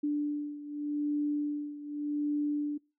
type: beating tone pair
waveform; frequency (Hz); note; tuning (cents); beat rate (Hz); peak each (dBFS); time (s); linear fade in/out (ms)
sine; 293.7 / 294.55; D4 / D4; 0 / +5; 0.85; -31 / -35; 0.03-2.78; 10
effects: noise-tail reverb RT60 0.3 s tail -24 dB re dry